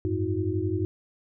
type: tone cluster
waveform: sine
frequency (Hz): 92.9 / 104.4 / 318.6 / 365.1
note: F#2 / G#2 / D#4 / F#4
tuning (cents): +7 / +10 / +41 / -23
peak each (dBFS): -30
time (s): 0.05-0.85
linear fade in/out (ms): 0
effects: none